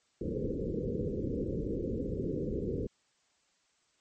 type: low-pass noise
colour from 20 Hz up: white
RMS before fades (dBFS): -34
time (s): 0.21-2.87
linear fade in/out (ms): 5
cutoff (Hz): 510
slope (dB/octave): 96
effects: white hiss -72 dBFS RMS until 4 s + MP3 32 kbps